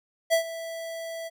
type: tone with ADSR envelope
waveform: square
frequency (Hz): 659.3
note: E5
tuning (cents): 0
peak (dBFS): -18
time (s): 0.3-1.3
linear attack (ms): 31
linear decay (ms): 100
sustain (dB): -16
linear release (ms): 31
effects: none